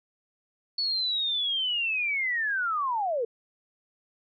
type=linear sweep; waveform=sine; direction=down; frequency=4451 to 440 Hz; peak=-25 dBFS; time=0.78-3.25 s; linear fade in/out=5 ms; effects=none